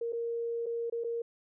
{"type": "tone with dropouts", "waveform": "sine", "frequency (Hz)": 466.2, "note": "A#4", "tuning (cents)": 0, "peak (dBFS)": -31, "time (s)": [0.01, 1.22], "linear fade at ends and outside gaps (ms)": 5, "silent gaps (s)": [[0.124, 0.13], [0.66, 0.664], [0.899, 0.923], [1.038, 1.044]], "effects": []}